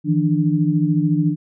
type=tone cluster; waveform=sine; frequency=154.9 / 168.7 / 296.1 Hz; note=D#3 / E3 / D4; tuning=-7 / +40 / +14 cents; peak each=-19 dBFS; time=0.04-1.36 s; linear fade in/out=50 ms; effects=none